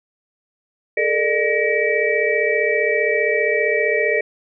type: tone cluster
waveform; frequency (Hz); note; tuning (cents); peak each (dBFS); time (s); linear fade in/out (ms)
sine; 422.7 / 457.9 / 601 / 1893 / 2302; G#4 / A#4 / D5 / A#6 / D7; +31 / -31 / +40 / +26 / -35; -22; 0.97-4.21; 5
effects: none